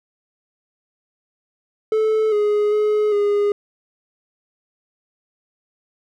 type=tone with pitch steps; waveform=triangle; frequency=436.1 / 417.4 / 423.1 / 410.2 Hz; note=A4 / G#4 / G#4 / G#4; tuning=-15 / +9 / +32 / -21 cents; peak=-13 dBFS; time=1.92-3.52 s; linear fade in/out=2 ms; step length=400 ms; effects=none